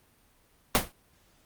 pink noise with exponential decay, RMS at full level -18 dBFS, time 0.75-0.92 s, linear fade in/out 0 ms, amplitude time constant 35 ms, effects pink hiss -64 dBFS RMS until 1.45 s + Opus 32 kbps

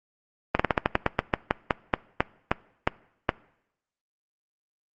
slowing click train, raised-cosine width 0.5 ms, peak -4 dBFS, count 17, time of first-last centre 0.55-3.292 s, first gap 45 ms, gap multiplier 1.16, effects noise-tail reverb RT60 0.8 s tail -22 dB re dry + Opus 24 kbps

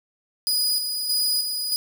sawtooth tone with tremolo, 4942 Hz, D#8, 13 cents flat, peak -17 dBFS, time 0.47-1.76 s, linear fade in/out 0 ms, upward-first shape square, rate 1.6 Hz, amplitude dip 45%, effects none

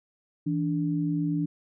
sine tone pair together, 163.5 / 291.3 Hz, E3 / D4, -14 / -14 cents, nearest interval minor seventh, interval 1000 cents, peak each -27 / -27 dBFS, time 0.46-1.46 s, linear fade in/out 10 ms, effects none

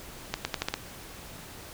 accelerating click train, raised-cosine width 0.2 ms, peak -10 dBFS, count 6, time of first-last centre 0.34-0.74 s, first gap 110 ms, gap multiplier 0.84, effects pink hiss -45 dBFS RMS until 1.73 s

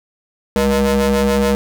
35% pulse ring-modulated tone, 137.8 Hz, C#3, 10 cents flat, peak -8 dBFS, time 0.56-1.55 s, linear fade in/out 0 ms, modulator 341 Hz, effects none

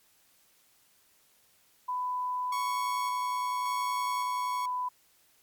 sine tone, 998 Hz, B5, 18 cents sharp, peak -29 dBFS, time 1.88-4.89 s, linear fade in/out 10 ms
sawtooth tone with tremolo, 1108.7 Hz, C#6, in tune, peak -30 dBFS, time 2.52-4.66 s, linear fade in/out 5 ms, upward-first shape square, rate 0.88 Hz, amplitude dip 30%
effects white hiss -65 dBFS RMS until 5.42 s + MP3 96 kbps

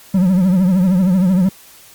triangle tone with vibrato, 185 Hz, F#3, in tune, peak -8 dBFS, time 0.14-1.49 s, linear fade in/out 5 ms, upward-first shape triangle, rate 13 Hz, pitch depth 120 cents each way, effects white hiss -43 dBFS RMS until 1.94 s + Opus 48 kbps

